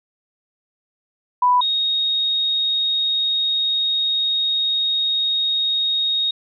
sine tone pair in turn, 990 / 3738 Hz, B5 / A#7, +4 / +4 cents, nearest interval octave + major seventh, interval 2300 cents, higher second, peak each -12 / -17 dBFS, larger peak first, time 1.42-1.61 / 1.61-6.31 s, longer second, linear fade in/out 5 ms, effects none

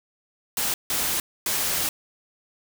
white noise bursts at uneven times, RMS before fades -25 dBFS, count 3, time 0.57-0.74 / 0.9-1.2 / 1.46-1.89 s, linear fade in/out 2 ms, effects none

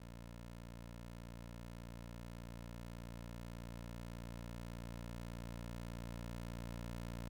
15% pulse tone with level ramp, 58.3 Hz, A#1, 1 cent sharp, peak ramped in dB -44 to -37 dBFS, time 0-7.29 s, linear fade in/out 5 ms, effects none

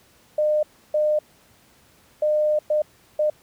sine tone bursts at uneven times, 606 Hz, D#5, 46 cents flat, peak -17 dBFS, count 5, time 0.38-0.63 / 0.94-1.19 / 2.22-2.59 / 2.7-2.82 / 3.19-3.3 s, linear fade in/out 5 ms, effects pink hiss -56 dBFS RMS until 3.42 s + high-pass 60 Hz 12 dB/octave

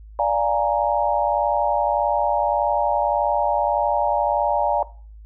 sine chord, Bb dominant seventh, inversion first, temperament equal, 587.3 / 698.5 / 830.6 / 932.3 Hz, D5 / F5 / Ab5 / Bb5, 0 / 0 / 0 / 0 cents, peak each -22 / -24 / -22 / -23 dBFS, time 0.19-4.83 s, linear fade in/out 2 ms, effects noise-tail reverb RT60 0.4 s tail -18 dB re dry + added 53 Hz sine -39 dBFS peak until 5.25 s

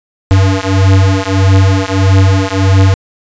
square beating tone pair, 95.2 / 96.8 Hz, F#2 / G2, +50 / -21 cents, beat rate 1.6 Hz, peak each -10 dBFS, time 0.31-2.94 s, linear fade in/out 0 ms, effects resampled to 16000 Hz

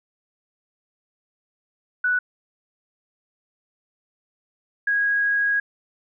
sine tone pair in turn, 1480 / 1647.8 Hz, F#6 / G#6, 0 / -14 cents, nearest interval major second, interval 186 cents, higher second, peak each -18 dBFS, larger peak neither, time 2.04-2.19 / 4.87-5.6 s, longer second, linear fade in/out 5 ms, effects none

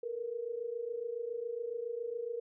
sine tone pair together, 451.3 / 478.5 Hz, A4 / A#4, +44 / +45 cents, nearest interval minor second, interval 101 cents, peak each -40 / -37 dBFS, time 0.03-2.4 s, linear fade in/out 5 ms, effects none

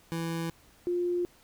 25% pulse / sine tone pair in turn, 165.8 / 352.5 Hz, E3 / F4, +10 / +16 cents, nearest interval octave + minor second, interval 1306 cents, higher second, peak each -27 / -26 dBFS, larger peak second, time 0.12-0.5 / 0.87-1.25 s, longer neither, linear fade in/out 0 ms, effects pink hiss -60 dBFS RMS until 1.43 s

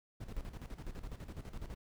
brown noise with tremolo, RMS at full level -42 dBFS, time 0.2-1.75 s, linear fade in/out 10 ms, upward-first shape square, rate 12 Hz, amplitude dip 70%, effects none

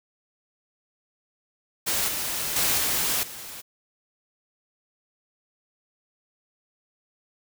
white noise with level steps, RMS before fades -25 / -29 / -23 / -25 / -39 dBFS, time 1.86-3.62 s, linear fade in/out 20 ms, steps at 2.08 / 2.56 / 2.78 / 3.23 s, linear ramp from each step 2 ms, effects none

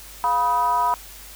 sine tone with frequency modulation, 979 Hz, B5, 15 cents flat, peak -17 dBFS, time 0.24-0.94 s, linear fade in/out 0 ms, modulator 276 Hz, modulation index 0.74, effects added 50 Hz sine -45 dBFS peak until 1.35 s + white hiss -42 dBFS RMS until 1.35 s

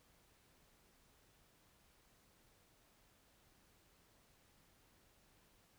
silence, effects pink hiss -71 dBFS RMS until 5.78 s

